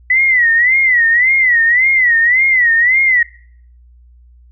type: tone with vibrato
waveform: sine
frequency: 1975.5 Hz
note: B6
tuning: in tune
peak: -8 dBFS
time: 0.1-3.23 s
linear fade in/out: 5 ms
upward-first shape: sine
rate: 1.8 Hz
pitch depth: 140 cents each way
effects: noise-tail reverb RT60 0.6 s tail -23 dB re dry + added 60 Hz sine -41 dBFS peak until 4.51 s

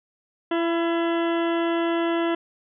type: harmonic tone with a mistuned harmonic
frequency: 336.3 Hz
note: E4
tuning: 35 cents sharp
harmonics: 1 / 2 / 3 / 4 / 5 / 6 / 8 / 9 / 10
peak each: -22 / -28 / -32 / -34 / -36 / -38 / -40 / -41 / -42 dBFS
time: 0.51-2.35 s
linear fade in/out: 5 ms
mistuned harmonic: 3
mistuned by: -22 cents
effects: none

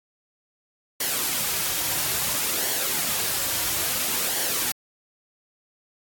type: noise with flanger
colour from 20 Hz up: white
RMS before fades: -25 dBFS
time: 1-4.72 s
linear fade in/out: 5 ms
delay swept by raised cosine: 0.78 to 4.78 ms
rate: 0.59 Hz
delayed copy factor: -0.5
effects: AAC 64 kbps

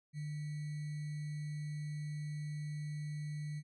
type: tone with sample-and-hold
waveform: sine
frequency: 150 Hz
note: D3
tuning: 37 cents sharp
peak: -38 dBFS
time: 0.13-3.63 s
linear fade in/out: 50 ms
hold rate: 2100 Hz
effects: resampled to 24000 Hz

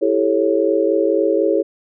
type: chord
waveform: sine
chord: A dominant seventh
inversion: second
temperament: just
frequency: 330 / 396 / 440 / 550 Hz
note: E4 / G4 / A4 / C#5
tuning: +2 / +18 / 0 / -14 cents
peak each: -19 dBFS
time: 0.01-1.63 s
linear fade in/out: 20 ms
effects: none

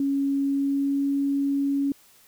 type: tone with pitch glide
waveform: sine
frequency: 277.2 to 279.1 Hz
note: C#4 to C#4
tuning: 0 to +12 cents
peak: -21 dBFS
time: 0-1.92 s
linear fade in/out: 2 ms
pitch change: +12 cents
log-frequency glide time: 0.45-1.06 s
effects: white hiss -56 dBFS RMS until 2.27 s

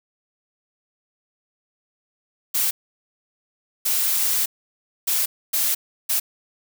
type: noise bursts at uneven times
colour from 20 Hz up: blue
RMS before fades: -21 dBFS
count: 5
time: 2.54-2.71 / 3.85-4.46 / 5.07-5.26 / 5.53-5.75 / 6.09-6.2 s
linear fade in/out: 10 ms
effects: none

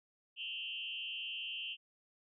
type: tone with frequency modulation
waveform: sine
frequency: 2923 Hz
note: F#7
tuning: 22 cents flat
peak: -39 dBFS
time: 0.36-1.77 s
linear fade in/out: 50 ms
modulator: 128 Hz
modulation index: 2
effects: none

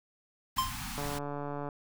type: band-stop noise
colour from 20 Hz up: pink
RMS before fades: -39 dBFS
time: 0.56-1.19 s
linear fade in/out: 10 ms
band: 280 to 740 Hz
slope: 96 dB/octave
type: tone with exponential decay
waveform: square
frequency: 1046.5 Hz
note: C6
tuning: in tune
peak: -24 dBFS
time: 0.58-0.81 s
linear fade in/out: 5 ms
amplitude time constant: 50 ms
type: click train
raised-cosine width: 1 ms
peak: -24 dBFS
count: 103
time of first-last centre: 0.98-1.688 s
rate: 144 Hz
effects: none

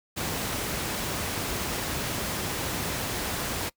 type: noise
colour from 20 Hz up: pink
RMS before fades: -30 dBFS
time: 0.16-3.7 s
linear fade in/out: 20 ms
effects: noise-tail reverb RT60 0.1 s tail -23 dB re dry + high-pass 60 Hz 12 dB/octave

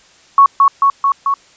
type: tone with echo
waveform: sine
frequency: 1108.7 Hz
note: C#6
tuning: in tune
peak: -3 dBFS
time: 0.38-0.46 s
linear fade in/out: 2 ms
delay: 220 ms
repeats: 4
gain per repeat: -2 dB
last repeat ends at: 1.34 s
effects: white hiss -47 dBFS RMS until 1.56 s + resampled to 16000 Hz

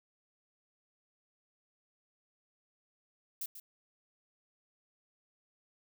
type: noise with echo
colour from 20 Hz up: violet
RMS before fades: -38 dBFS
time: 3.41-3.46 s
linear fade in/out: 5 ms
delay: 140 ms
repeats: 1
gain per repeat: -10 dB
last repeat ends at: 3.6 s
effects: none

